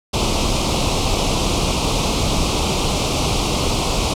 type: band-stop noise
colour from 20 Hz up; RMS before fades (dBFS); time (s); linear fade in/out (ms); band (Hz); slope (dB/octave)
pink; -18; 0.13-4.14; 10; 1200 to 2400; 48
effects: low-pass 7000 Hz 12 dB/octave